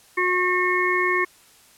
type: harmonic tone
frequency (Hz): 362.7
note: F#4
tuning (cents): -34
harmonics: 1 / 3 / 5 / 6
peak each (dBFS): -24 / -24 / -24 / -24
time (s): 0.17-1.25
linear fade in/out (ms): 10
effects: white hiss -53 dBFS RMS until 1.77 s + low-pass 12000 Hz 12 dB/octave